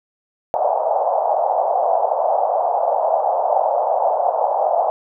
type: band-pass noise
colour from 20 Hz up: white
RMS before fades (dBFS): -18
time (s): 0.54-4.9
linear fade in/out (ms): 0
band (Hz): 580 to 820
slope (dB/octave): 48
effects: none